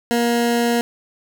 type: tone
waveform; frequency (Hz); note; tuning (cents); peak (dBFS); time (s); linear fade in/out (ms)
20% pulse; 236.5; A#3; +25; -11; 0.11-0.81; 0
effects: none